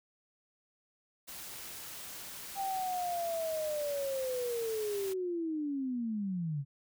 white noise, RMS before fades -45 dBFS, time 1.27-5.14 s, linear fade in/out 20 ms
sine linear sweep, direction down, 792 to 134 Hz, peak -32 dBFS, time 2.55-6.65 s, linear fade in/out 50 ms
effects none

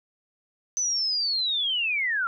sine linear sweep, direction down, 6110 to 1338 Hz, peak -23 dBFS, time 0.77-2.27 s, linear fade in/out 0 ms, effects none

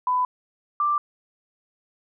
sine tone pair in turn, 1000 / 1179.1 Hz, B5 / D6, +21 / +7 cents, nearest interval minor third, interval 286 cents, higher second, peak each -19 dBFS, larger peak neither, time 0.07-0.25 / 0.8-0.98 s, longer neither, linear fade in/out 2 ms, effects none

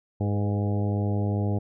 harmonic tone with a mistuned harmonic, 102.6 Hz, G#2, 21 cents flat, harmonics 1 / 2 / 3 / 4 / 5 / 6 / 7 / 8, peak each -24 / -30 / -34 / -36 / -38 / -40 / -41 / -42 dBFS, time 0.2-1.59 s, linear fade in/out 10 ms, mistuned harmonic 5, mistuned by -32 cents, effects none

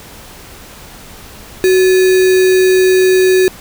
sine tone with sample-and-hold, 372 Hz, F#4, 9 cents sharp, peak -6 dBFS, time 1.64-3.48 s, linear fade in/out 0 ms, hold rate 2100 Hz, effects pink hiss -35 dBFS RMS until 3.6 s

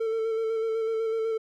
triangle tone with vibrato, 447.4 Hz, A4, 29 cents sharp, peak -23 dBFS, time 0-1.38 s, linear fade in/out 10 ms, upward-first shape square, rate 8 Hz, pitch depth 19 cents each way, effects none

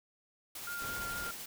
white noise with tremolo, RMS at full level -43 dBFS, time 0.55-1.46 s, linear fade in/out 5 ms, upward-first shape triangle, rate 13 Hz, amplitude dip 30%
sine tone with vibrato, 1400 Hz, F6, 4 cents sharp, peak -38 dBFS, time 0.67-1.31 s, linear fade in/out 2 ms, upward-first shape triangle, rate 4.3 Hz, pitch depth 22 cents each way
pink noise, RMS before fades -45 dBFS, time 0.81-1.31 s, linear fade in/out 5 ms
effects none

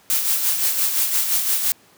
blue noise with tremolo, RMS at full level -18 dBFS, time 0.1-1.72 s, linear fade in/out 0 ms, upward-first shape sine, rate 5.8 Hz, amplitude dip 50%, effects pink hiss -53 dBFS RMS until 1.97 s + high-pass 150 Hz 12 dB/octave

